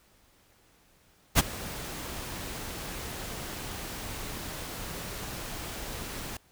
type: noise with ADSR envelope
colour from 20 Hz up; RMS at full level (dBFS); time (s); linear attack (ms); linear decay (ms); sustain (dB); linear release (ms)
pink; -18; 1.35-6.37; 41; 22; -20; 4
effects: pink hiss -63 dBFS RMS until 6.51 s